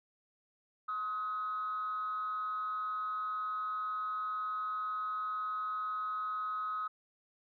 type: tone with frequency modulation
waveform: sine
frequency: 1267 Hz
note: D#6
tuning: 31 cents sharp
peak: -33 dBFS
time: 0.88-6.88 s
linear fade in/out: 10 ms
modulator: 208 Hz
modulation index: 0.33
effects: tanh soft clip ceiling -29 dBFS